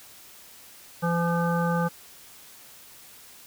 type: harmonic tone with a mistuned harmonic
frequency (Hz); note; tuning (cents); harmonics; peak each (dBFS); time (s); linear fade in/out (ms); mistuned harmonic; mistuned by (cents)
170; F3; -46; 1 / 3 / 5 / 7 / 9; -24 / -29 / -31 / -32 / -34; 1.02-1.89; 20; 7; +26
effects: white hiss -49 dBFS RMS until 3.46 s